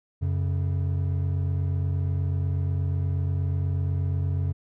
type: tone pair together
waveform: triangle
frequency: 90.3 / 138.6 Hz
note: F#2 / C#3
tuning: -42 / 0 cents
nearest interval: perfect fifth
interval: 742 cents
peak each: -22 / -27 dBFS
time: 0.21-4.53 s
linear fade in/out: 20 ms
effects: none